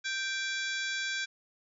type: harmonic tone with a mistuned harmonic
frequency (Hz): 784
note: G5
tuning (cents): 0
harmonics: 2 / 3 / 4 / 5 / 6 / 7 / 8 / 9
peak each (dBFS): -34 / -38 / -40 / -42 / -44 / -45 / -46 / -47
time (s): 0.04-1.26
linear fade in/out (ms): 20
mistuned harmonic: 4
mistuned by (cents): +130
effects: none

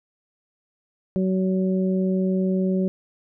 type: harmonic tone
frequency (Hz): 187.6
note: F#3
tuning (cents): +24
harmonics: 1 / 2 / 3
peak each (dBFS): -20 / -26 / -31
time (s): 1.16-2.88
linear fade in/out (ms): 0
effects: none

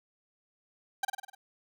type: tone with echo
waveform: 30% pulse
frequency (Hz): 783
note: G5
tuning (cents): -2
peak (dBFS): -24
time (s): 1.03-1.05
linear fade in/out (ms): 5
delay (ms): 50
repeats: 6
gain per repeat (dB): -4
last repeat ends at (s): 1.35
effects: none

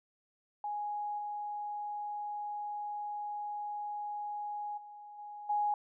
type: tone with level steps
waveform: sine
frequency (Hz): 830.6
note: G#5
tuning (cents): 0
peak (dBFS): -34 / -36 / -47 / -43 / -28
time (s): 0.64-5.74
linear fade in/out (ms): 2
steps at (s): 1.18 / 4.77 / 5.18 / 5.49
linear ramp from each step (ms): 10
effects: none

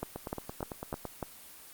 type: two click trains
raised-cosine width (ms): 1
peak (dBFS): -19 / -22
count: 5 / 9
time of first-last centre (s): 0.03-1.228 / 0.16-1.053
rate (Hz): 3.34 / 8.96
effects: white hiss -51 dBFS RMS until 1.73 s + Opus 24 kbps

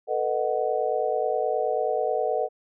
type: chord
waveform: sine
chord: B dominant seventh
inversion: third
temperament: just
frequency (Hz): 444.5 / 493.9 / 617.4 / 740.8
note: A4 / B4 / D#5 / F#5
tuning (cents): +18 / 0 / -14 / +2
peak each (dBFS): -28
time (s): 0.07-2.49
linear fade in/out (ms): 50
effects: none

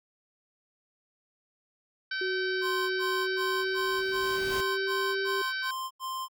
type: harmonic tone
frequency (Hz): 769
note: G5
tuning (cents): -33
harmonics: 2 / 3 / 4 / 5 / 6 / 7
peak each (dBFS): -31 / -44 / -42 / -42 / -41 / -46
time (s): 2.11-5.71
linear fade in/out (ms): 5
type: tone with pitch glide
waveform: sine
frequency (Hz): 373.1 to 390.7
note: F#4 to G4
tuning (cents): +14 to -6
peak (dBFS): -30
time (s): 2.21-5.42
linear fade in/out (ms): 5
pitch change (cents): +80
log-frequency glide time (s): 2.86-5.25
type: tone bursts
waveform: square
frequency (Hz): 1046.5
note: C6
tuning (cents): 0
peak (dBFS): -33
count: 10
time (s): 2.61-6.284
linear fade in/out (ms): 50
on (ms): 290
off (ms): 86
type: noise with exponential growth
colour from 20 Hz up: pink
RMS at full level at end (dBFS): -37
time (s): 3.13-4.61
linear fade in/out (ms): 5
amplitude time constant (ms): 320
effects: none

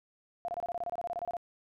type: tone bursts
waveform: sine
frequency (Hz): 695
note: F5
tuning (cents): -9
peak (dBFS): -32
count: 16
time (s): 0.45-1.368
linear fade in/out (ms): 0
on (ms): 33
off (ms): 26
effects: none

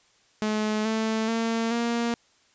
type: tone with pitch steps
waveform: sawtooth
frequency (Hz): 214.2 / 220.9 / 227.7 / 234.8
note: A3 / A3 / A#3 / A#3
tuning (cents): -46 / +7 / -40 / +13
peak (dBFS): -20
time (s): 0.42-2.14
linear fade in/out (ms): 0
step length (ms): 430
effects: white hiss -62 dBFS RMS until 2.54 s + resampled to 16000 Hz

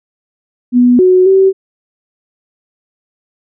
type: tone with pitch steps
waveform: sine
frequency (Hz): 245.9 / 368.4 / 383.8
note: B3 / F#4 / G4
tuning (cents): -7 / -7 / -37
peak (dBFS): -4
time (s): 0.72-1.53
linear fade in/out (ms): 50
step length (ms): 270
effects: none

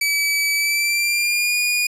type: tone with pitch glide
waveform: sawtooth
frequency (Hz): 2294 to 2444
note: D7 to D#7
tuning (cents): -41 to -32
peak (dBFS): -14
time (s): 0.01-1.87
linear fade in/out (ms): 5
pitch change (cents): +109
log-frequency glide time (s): 0.54-1.58
effects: resampled to 32000 Hz

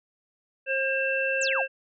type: harmonic tone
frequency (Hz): 535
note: C5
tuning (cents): +38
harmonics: 1 / 3 / 5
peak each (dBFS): -28 / -28 / -28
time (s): 0.66-1.68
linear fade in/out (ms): 50
type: exponential sweep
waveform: sine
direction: down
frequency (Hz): 8370 to 622.3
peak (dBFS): -28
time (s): 1.41-1.62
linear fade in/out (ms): 5
effects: none

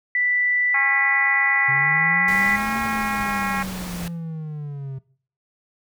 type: tone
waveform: sine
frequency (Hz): 1975.5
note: B6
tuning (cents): 0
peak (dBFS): -18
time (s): 0.15-2.56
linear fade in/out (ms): 2
type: harmonic tone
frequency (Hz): 272.4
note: C#4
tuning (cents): -30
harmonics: 3 / 4 / 5 / 6 / 7 / 8 / 9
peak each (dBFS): -28 / -29 / -30 / -31 / -31 / -32 / -33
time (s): 0.74-3.63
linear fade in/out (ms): 5
type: linear two-way sweep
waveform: triangle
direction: up then down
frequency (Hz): 131.9 to 226.8 to 131.9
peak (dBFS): -26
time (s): 1.68-4.99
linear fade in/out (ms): 10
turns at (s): 2.78
type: noise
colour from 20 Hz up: pink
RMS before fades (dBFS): -34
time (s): 2.28-4.08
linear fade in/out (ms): 2
effects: noise-tail reverb RT60 0.5 s tail -20 dB re dry

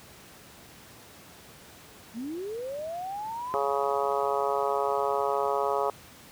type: linear sweep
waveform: sine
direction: up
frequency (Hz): 207.7 to 1061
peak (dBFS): -32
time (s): 2.13-3.59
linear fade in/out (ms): 50
type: harmonic tone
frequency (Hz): 139.6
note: C#3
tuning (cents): +13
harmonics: 3 / 4 / 5 / 6 / 7 / 8 / 9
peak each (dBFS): -30 / -31 / -32 / -33 / -33 / -34 / -35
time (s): 3.54-5.9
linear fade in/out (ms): 0
effects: pink hiss -50 dBFS RMS until 6.31 s + high-pass 80 Hz 12 dB/octave

